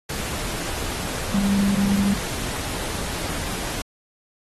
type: tone in noise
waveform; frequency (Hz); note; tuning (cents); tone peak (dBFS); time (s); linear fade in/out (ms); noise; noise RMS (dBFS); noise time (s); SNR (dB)
sine; 198.9; G3; +25; -17; 1.34-2.14; 5; pink; -29; 0.09-3.82; +9
effects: AAC 32 kbps